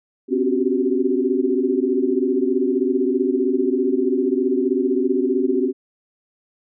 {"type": "tone cluster", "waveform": "sine", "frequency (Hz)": [255.6, 278.8, 356.3, 376.8, 392.1], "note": ["C4", "C#4", "F4", "F#4", "G4"], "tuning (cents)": [-40, 10, 35, 32, 0], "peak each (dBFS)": [-22, -23, -26, -21, -25], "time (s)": [0.28, 5.73], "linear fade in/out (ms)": 50, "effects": []}